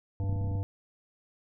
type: harmonic tone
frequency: 97.8 Hz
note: G2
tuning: 4 cents flat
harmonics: 1 / 3 / 5 / 7 / 9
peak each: -28 / -44 / -46 / -50 / -52 dBFS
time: 0.2-0.63 s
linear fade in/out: 0 ms
type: clicks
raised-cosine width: 5 ms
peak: -24 dBFS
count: 9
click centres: 0.239 / 0.295 / 0.327 / 0.36 / 0.414 / 0.445 / 0.475 / 0.514 / 0.553 s
effects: none